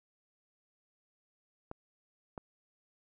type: clicks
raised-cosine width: 1 ms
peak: -27 dBFS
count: 2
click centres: 1.714 / 2.378 s
effects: none